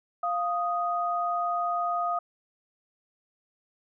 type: tone pair together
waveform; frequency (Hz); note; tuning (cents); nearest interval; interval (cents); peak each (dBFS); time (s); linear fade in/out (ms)
sine; 698.5 / 1244.6; F5 / D#6; 0 / 0; minor seventh; 1000; -28; 0.23-2.19; 5
effects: none